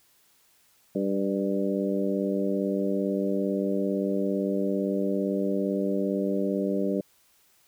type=harmonic tone with a mistuned harmonic; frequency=97.7 Hz; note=G2; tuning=5 cents flat; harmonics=2 / 3 / 4 / 5 / 6; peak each=-28 / -30 / -31 / -32 / -33 dBFS; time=0.95-7.01 s; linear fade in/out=5 ms; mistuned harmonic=6; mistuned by=+21 cents; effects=white hiss -63 dBFS RMS until 7.67 s